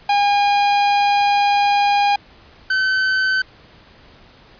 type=tone pair in turn; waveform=45% pulse; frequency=813 / 1528.5 Hz; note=G#5 / G6; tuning=-37 / -44 cents; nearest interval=major seventh; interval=1093 cents; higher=second; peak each=-13 / -15 dBFS; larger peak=first; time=0.09-2.16 / 2.7-3.42 s; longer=first; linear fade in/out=5 ms; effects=pink hiss -47 dBFS RMS until 4.59 s + resampled to 11025 Hz